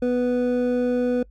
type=tone pair together; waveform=triangle; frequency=246.9 / 493.9 Hz; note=B3 / B4; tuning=0 / 0 cents; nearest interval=octave; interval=1200 cents; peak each=-20 dBFS; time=0.02-1.23 s; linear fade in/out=5 ms; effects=noise-tail reverb RT60 0.1 s tail -23 dB re dry + added 50 Hz sine -46 dBFS peak until 1.3 s